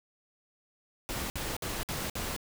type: noise bursts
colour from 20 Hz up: pink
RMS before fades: -35 dBFS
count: 5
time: 1.09-2.364 s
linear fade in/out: 0 ms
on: 210 ms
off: 56 ms
effects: none